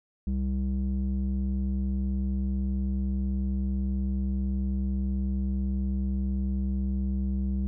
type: tone with low-pass filter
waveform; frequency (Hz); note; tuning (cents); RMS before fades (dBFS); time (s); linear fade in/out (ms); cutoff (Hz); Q
square; 65.41; C2; 0; -28; 0.27-7.67; 0; 210; 2.3
effects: none